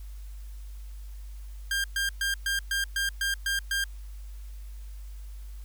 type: tone bursts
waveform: sawtooth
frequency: 1600 Hz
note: G6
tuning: 35 cents sharp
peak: -22 dBFS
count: 9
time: 1.71-3.84 s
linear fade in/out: 2 ms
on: 130 ms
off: 120 ms
effects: added 50 Hz sine -38 dBFS peak until 5.64 s + white hiss -59 dBFS RMS until 5.64 s